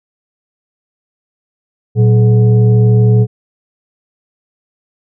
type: tone with frequency modulation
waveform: sine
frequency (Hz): 117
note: A#2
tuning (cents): +7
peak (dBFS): -5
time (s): 1.95-3.27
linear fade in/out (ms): 50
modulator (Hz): 307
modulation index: 0.55
effects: none